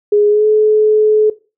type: tone with pitch glide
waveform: sine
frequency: 415.3 to 428.5 Hz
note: G#4 to A4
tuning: 0 to -46 cents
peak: -7 dBFS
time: 0.12-1.3 s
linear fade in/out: 5 ms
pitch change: +54 cents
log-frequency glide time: 0.29-0.46 s
effects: noise-tail reverb RT60 0.3 s tail -18 dB re dry